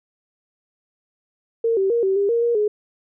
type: tone with pitch steps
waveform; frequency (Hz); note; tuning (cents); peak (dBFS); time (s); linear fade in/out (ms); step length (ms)
sine; 458.5 / 386.5 / 469.5 / 384.6 / 400.9 / 467 / 472.2 / 419.7; A#4 / G4 / A#4 / G4 / G4 / A#4 / A#4 / G#4; -29 / -24 / +12 / -33 / +39 / +3 / +22 / +18; -16; 1.64-2.68; 5; 130
effects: none